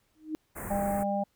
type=tone with exponential growth; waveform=sine; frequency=311.1 Hz; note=D#4; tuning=in tune; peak=-27 dBFS; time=0.15-0.35 s; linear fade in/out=0 ms; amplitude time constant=43 ms
type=band-stop noise; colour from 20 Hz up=pink; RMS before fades=-38 dBFS; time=0.55-1.04 s; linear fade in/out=20 ms; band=2100 to 7800 Hz; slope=48 dB/octave
type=harmonic tone; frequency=200 Hz; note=G3; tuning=35 cents sharp; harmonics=1 / 3 / 4; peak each=-31 / -31 / -31 dBFS; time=0.7-1.24 s; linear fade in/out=10 ms
effects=pink hiss -72 dBFS RMS until 1.35 s